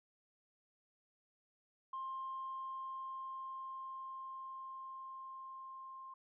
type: tone with level ramp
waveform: sine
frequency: 1058 Hz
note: C6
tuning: 19 cents sharp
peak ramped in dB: -39 to -48 dBFS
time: 1.93-6.14 s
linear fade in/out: 5 ms
effects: tanh soft clip ceiling -36 dBFS